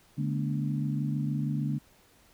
sine tone cluster, 145.4 / 212.5 / 238.6 / 287.7 Hz, D3 / G#3 / A#3 / D4, -17 / +40 / +41 / -36 cents, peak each -29 / -34 / -36 / -37 dBFS, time 0.17-1.79 s, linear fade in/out 20 ms, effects pink hiss -61 dBFS RMS until 2.33 s

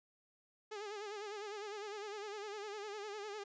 sawtooth tone with vibrato, 415.3 Hz, G#4, in tune, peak -39 dBFS, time 0.71-3.44 s, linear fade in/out 10 ms, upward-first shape sine, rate 9.9 Hz, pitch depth 79 cents each way, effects resampled to 16000 Hz

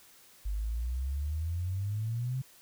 sine exponential sweep, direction up, 49 to 133.4 Hz, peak -30 dBFS, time 0.45-2.42 s, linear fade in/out 10 ms, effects white hiss -58 dBFS RMS until 2.61 s

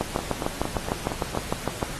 two click trains, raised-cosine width 1 ms, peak -14 / -10 dBFS, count 6 / 13, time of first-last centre 0.19-1.35 / 0.01-1.828 s, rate 4.31 / 6.6 Hz, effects pink hiss -36 dBFS RMS until 1.99 s + AAC 32 kbps

